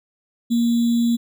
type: tone with sample-and-hold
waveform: sine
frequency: 234.6 Hz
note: A#3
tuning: 11 cents sharp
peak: -15 dBFS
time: 0.5-1.17 s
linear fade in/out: 20 ms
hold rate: 3675 Hz
effects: none